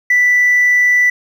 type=tone with hard clipping; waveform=triangle; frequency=1975.5 Hz; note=B6; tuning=in tune; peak=-8 dBFS; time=0.1-1.1 s; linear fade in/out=5 ms; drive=2 dB; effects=none